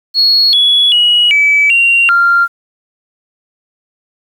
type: tone with pitch steps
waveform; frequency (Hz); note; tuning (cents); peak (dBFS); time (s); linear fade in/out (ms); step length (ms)
sine; 4331 / 3382 / 2909 / 2297 / 2760 / 1389; C#8 / G#7 / F#7 / D7 / F7 / F6; -41 / +31 / -30 / -39 / -21 / -10; -5; 0.14-2.48; 50; 390
effects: tanh soft clip ceiling -1 dBFS + 7-bit